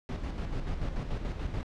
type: noise with tremolo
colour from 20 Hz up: brown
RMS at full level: -32 dBFS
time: 0.09-1.63 s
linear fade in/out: 0 ms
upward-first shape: square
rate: 6.9 Hz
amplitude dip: 45%
effects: low-pass 5000 Hz 12 dB/octave